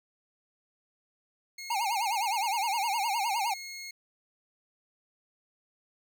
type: tone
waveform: 20% pulse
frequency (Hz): 2160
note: C#7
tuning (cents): -45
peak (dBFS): -34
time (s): 1.58-3.91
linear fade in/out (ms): 5
type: tone with vibrato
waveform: square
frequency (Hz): 857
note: A5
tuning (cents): -46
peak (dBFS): -28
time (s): 1.7-3.54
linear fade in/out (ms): 5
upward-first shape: sine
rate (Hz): 9.7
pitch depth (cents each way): 190
effects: none